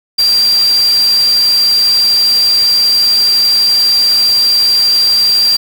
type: tone in noise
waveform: sine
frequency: 4728 Hz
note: D8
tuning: 11 cents sharp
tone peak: -7 dBFS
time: 0.18-5.57 s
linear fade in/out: 10 ms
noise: white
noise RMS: -23 dBFS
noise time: 0.18-5.57 s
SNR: +13 dB
effects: none